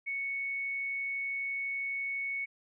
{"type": "tone", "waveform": "sine", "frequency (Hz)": 2217, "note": "C#7", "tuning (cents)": 0, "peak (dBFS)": -32, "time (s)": [0.06, 2.46], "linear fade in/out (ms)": 20, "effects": []}